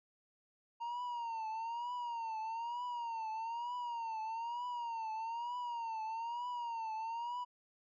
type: tone with vibrato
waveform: triangle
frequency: 928 Hz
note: A#5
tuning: 8 cents flat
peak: -36 dBFS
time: 0.8-7.45 s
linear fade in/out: 20 ms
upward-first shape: triangle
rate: 1.1 Hz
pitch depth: 110 cents each way
effects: resampled to 16000 Hz